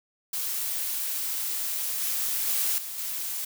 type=noise with level steps; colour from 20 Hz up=blue; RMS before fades=-30 / -28 / -26 / -36 / -32 dBFS; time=0.33-3.45 s; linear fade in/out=5 ms; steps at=2.01 / 2.47 / 2.78 / 2.98 s; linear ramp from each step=2 ms; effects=none